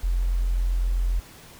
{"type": "tone", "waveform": "sine", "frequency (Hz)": 43.83, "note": "F1", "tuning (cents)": 7, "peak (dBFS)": -20, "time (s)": [0.03, 1.2], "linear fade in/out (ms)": 10, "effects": ["pink hiss -47 dBFS RMS until 1.59 s"]}